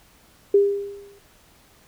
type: tone with exponential decay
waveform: sine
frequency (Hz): 401.7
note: G4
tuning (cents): +42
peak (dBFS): -10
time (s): 0.54-1.19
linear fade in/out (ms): 5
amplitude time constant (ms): 140
effects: pink hiss -55 dBFS RMS until 1.87 s